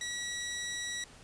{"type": "tone", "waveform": "15% pulse", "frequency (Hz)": 1930, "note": "B6", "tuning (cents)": -40, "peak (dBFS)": -29, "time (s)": [0.01, 1.04], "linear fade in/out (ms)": 2, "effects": ["pink hiss -55 dBFS RMS until 1.23 s", "resampled to 22050 Hz"]}